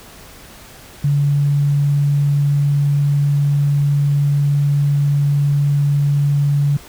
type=tone; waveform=sine; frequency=143.2 Hz; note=D3; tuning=43 cents flat; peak=-12 dBFS; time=1.04-6.77 s; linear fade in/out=5 ms; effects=pink hiss -40 dBFS RMS until 6.88 s

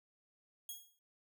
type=tone with exponential decay; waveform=5% pulse; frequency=3297 Hz; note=G#7; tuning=13 cents flat; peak=-32 dBFS; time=0.69-0.99 s; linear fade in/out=2 ms; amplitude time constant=64 ms; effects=noise-tail reverb RT60 0.2 s tail -26 dB re dry

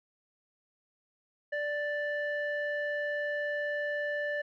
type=tone with low-pass filter; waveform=square; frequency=587.3 Hz; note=D5; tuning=in tune; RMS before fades=-33 dBFS; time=1.52-4.42 s; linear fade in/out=10 ms; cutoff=1800 Hz; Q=3; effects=none

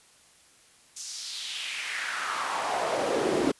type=noise with high-pass filter sweep; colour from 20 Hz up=brown; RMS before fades=-30 dBFS; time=0.96-3.52 s; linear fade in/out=10 ms; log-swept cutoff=6500 to 290 Hz; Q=2.7; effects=white hiss -58 dBFS RMS until 3.59 s + resampled to 24000 Hz

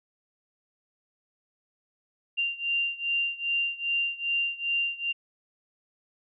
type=beating tone pair; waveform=sine; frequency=2780 / 2782.5 Hz; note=F7 / F7; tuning=-9 / -7 cents; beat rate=2.5 Hz; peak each=-28 / -30 dBFS; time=2.37-5.13 s; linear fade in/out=20 ms; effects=none

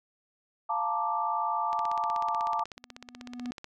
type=chord; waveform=sine; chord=Bb major seventh; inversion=second; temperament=equal with one note detuned; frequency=698.5 / 880 / 940.4 / 1174.7 Hz; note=F5 / A5 / Bb5 / D6; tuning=0 / 0 / +15 / 0 cents; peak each=-35 / -30 / -36 / -31 dBFS; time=0.69-2.64 s; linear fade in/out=10 ms
type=click train; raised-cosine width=0.2 ms; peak=-24 dBFS; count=32; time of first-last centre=1.73-3.644 s; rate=16.2 Hz
type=tone with exponential growth; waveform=triangle; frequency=245.1 Hz; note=B3; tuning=13 cents flat; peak=-29 dBFS; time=2.77-3.51 s; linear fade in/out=2 ms; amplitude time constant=160 ms
effects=none

